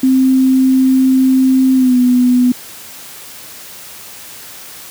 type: tone with pitch glide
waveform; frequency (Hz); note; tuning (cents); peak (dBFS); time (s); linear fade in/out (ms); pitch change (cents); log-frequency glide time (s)
sine; 261.6 to 248.5; C4 to B3; 0 to +11; -7; 0.03-2.52; 5; -89; 1.75-1.97
effects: white hiss -33 dBFS RMS until 4.9 s + high-pass 60 Hz 12 dB/octave